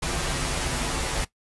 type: noise with comb filter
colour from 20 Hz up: pink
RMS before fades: -27 dBFS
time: 0.02-1.25 s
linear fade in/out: 10 ms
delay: 9.8 ms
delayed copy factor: -0.75
effects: noise-tail reverb RT60 0.1 s tail -17 dB re dry + resampled to 24000 Hz